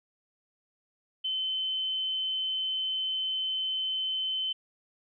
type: tone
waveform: sine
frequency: 3063 Hz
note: G7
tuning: 41 cents flat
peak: -28 dBFS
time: 1.24-4.53 s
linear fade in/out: 10 ms
effects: none